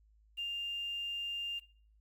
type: tone with quantisation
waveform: sine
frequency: 2800 Hz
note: F7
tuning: 4 cents sharp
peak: -35 dBFS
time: 0.37-1.6 s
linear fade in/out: 20 ms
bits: 10
effects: noise-tail reverb RT60 0.5 s tail -19 dB re dry + added 53 Hz sine -63 dBFS peak until 2 s